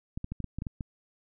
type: clicks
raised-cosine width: 5 ms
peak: -22 dBFS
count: 9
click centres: 0.175 / 0.244 / 0.32 / 0.403 / 0.443 / 0.586 / 0.621 / 0.668 / 0.808 s
effects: none